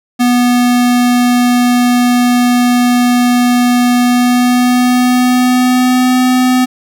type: tone with pitch glide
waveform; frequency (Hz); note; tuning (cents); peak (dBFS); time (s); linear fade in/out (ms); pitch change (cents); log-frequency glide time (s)
square; 244.9 to 253.2; B3 to B3; -14 to +43; -8; 0.19-6.66; 20; +57; 4-6.2
effects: none